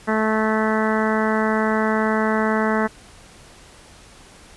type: harmonic tone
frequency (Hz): 218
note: A3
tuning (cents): -16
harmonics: 1 / 2 / 3 / 4 / 5 / 6 / 7 / 8 / 9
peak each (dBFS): -21 / -24 / -26 / -27 / -28 / -29 / -29 / -30 / -31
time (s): 0.07-2.88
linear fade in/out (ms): 20
effects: pink hiss -46 dBFS RMS until 4.56 s + resampled to 24000 Hz